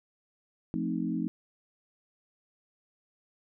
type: chord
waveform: sine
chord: F dominant seventh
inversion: none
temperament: equal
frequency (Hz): 174.61 / 220 / 261.6 / 311.1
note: F3 / A3 / C4 / Eb4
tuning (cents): 0 / 0 / 0 / 0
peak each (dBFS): -34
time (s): 0.74-1.28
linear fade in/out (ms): 0
effects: none